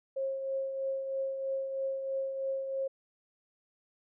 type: tone with tremolo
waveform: sine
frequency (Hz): 538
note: C5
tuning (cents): +48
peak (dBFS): -29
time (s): 0.16-2.88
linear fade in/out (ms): 10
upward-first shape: triangle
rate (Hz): 3.1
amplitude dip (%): 50
effects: none